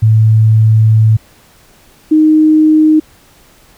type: tone pair in turn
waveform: sine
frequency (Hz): 110 / 310.3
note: A2 / D#4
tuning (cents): 0 / -5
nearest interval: octave + tritone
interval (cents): 1795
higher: second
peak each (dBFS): -4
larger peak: neither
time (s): 0.02-1.17 / 2.11-3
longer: first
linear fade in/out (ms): 10
effects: pink hiss -45 dBFS RMS until 3.77 s